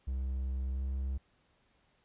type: tone with pitch glide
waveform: triangle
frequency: 65.41 to 66.55 Hz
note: C2 to C2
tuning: 0 to +30 cents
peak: -30 dBFS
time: 0.07-1.18 s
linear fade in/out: 10 ms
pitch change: +30 cents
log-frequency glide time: 0.73-0.81 s
effects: pink hiss -71 dBFS RMS until 2.04 s + resampled to 8000 Hz